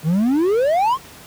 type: exponential sweep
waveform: triangle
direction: up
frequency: 146.83 to 1113 Hz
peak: -12 dBFS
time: 0.03-0.98 s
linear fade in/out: 50 ms
effects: pink hiss -41 dBFS RMS until 1.26 s + high-pass 60 Hz 12 dB/octave